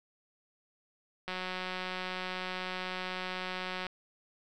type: click train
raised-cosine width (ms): 0.3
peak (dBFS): -21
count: 477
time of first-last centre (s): 1.28-3.867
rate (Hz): 184
effects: none